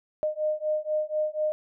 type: beating tone pair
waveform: sine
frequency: 611 / 615.1 Hz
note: D#5 / D#5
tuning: -32 / -20 cents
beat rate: 4.1 Hz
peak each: -28 dBFS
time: 0.23-1.52 s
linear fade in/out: 0 ms
effects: none